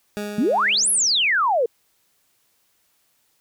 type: tone with exponential decay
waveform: 20% pulse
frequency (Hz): 207.3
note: G#3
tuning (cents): -3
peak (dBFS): -20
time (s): 0.17-1.65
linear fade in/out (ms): 0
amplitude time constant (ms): 320
type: exponential two-way sweep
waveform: sine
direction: up then down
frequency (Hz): 193.8 to 11360 to 440.9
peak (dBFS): -16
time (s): 0.38-1.66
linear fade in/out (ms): 5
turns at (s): 0.9
effects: white hiss -65 dBFS RMS until 3.4 s